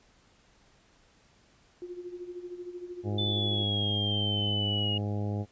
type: tone with tremolo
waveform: sine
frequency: 355 Hz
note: F4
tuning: 28 cents sharp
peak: -35 dBFS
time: 1.82-3.63 s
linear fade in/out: 0 ms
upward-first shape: sine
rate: 13 Hz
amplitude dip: 70%
type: harmonic tone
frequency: 103 Hz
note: G#2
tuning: 14 cents flat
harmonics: 1 / 2 / 3 / 4 / 5 / 6 / 7 / 8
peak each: -30 / -36 / -40 / -42 / -44 / -46 / -47 / -48 dBFS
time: 3.03-5.46 s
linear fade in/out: 50 ms
type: exponential sweep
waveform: sine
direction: down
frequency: 3520 to 2863 Hz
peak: -29 dBFS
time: 3.18-4.98 s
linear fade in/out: 5 ms
effects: pink hiss -63 dBFS RMS until 5.51 s + resampled to 16000 Hz